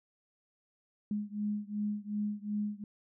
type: beating tone pair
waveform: sine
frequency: 207.2 / 209.9 Hz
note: G#3 / G#3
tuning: -4 / +19 cents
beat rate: 2.7 Hz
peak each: -35 / -36 dBFS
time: 1.11-2.84 s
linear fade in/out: 2 ms
effects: none